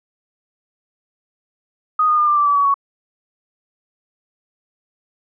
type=tone with pitch steps; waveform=sine; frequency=1244.5 / 1225.2 / 1206.3 / 1187.6 / 1169.2 / 1151.1 / 1133.3 / 1115.8 Hz; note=D#6 / D#6 / D6 / D6 / D6 / D6 / C#6 / C#6; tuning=0 / -27 / +46 / +19 / -8 / -35 / +38 / +11 cents; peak=-12 dBFS; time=1.99-2.742 s; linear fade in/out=5 ms; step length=94 ms; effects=none